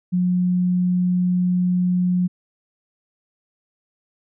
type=tone; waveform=sine; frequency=180 Hz; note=F#3; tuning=47 cents flat; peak=-16 dBFS; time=0.12-2.28 s; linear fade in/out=20 ms; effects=none